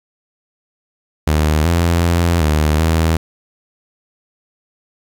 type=tone with pitch steps; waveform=sawtooth; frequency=76.8 / 85 / 85.5 / 76.4 / 81 Hz; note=D#2 / F2 / F2 / D#2 / E2; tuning=-22 / -46 / -36 / -31 / -30 cents; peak=-8 dBFS; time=1.27-3.17 s; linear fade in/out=5 ms; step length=380 ms; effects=8-bit